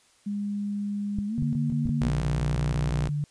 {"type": "tone with pitch glide", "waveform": "sine", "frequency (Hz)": [203.9, 234.2], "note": ["G#3", "A#3"], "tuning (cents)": [-32, 8], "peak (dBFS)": -27, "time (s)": [0.26, 2.1], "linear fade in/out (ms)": 10, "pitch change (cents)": 240, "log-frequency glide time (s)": [1.27, 1.36]}
{"type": "clicks", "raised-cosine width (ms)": 5, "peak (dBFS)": -18, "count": 4, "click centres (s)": [1.187, 1.425, 1.857, 1.891]}
{"type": "tone bursts", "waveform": "sine", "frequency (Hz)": 146.83, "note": "D3", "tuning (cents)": 0, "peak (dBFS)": -25, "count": 11, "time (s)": [1.38, 3.24], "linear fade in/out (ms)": 0, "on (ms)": 150, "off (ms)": 21}
{"type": "tone", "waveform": "sawtooth", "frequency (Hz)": 60.7, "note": "B1", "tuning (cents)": -29, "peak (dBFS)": -23, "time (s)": [2.01, 3.09], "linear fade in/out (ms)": 5}
{"effects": ["white hiss -61 dBFS RMS until 3.3 s", "resampled to 22050 Hz"]}